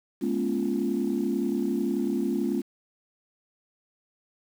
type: tone cluster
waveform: sine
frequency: 210.2 / 241.4 / 279.5 / 346.6 Hz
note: G#3 / B3 / C#4 / F4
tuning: +21 / -39 / +14 / -13 cents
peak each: -29 dBFS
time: 0.21-2.62 s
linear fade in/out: 20 ms
effects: tanh soft clip ceiling -16 dBFS + 8-bit